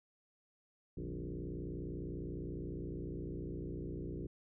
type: tone with frequency modulation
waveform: sine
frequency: 107 Hz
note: A2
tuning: 48 cents flat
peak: -39 dBFS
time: 0.97-4.27 s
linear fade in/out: 5 ms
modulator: 59.9 Hz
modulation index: 5.1
effects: none